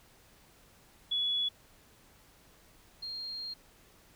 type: tone pair in turn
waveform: sine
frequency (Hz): 3394 / 4220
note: G#7 / C8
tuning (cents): +37 / +14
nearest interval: major third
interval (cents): 377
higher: second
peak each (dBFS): -28 / -37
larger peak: first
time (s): 1.11-1.49 / 3.02-3.54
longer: second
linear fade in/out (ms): 10
effects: pink hiss -61 dBFS RMS until 4.15 s